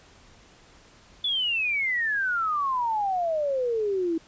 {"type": "exponential sweep", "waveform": "sine", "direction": "down", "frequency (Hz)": [3482, 320.5], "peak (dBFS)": -23, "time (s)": [1.24, 4.18], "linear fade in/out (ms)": 5, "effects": ["pink hiss -54 dBFS RMS until 4.27 s", "resampled to 16000 Hz"]}